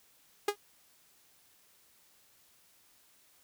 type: tone with exponential decay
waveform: sawtooth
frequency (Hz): 410.3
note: G#4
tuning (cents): -21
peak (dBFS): -20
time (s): 0.48-0.56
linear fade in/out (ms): 5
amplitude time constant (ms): 17
effects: white hiss -65 dBFS RMS until 3.43 s